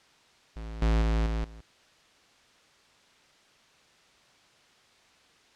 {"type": "tone with level steps", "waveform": "square", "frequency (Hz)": 55.1, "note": "A1", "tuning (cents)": 3, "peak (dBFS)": [-37, -22, -24, -28, -45], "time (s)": [0.56, 1.61], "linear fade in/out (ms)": 5, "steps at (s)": [0.82, 1.02, 1.26, 1.44], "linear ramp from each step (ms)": 2, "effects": ["white hiss -60 dBFS RMS until 5.55 s", "low-pass 5000 Hz 12 dB/octave"]}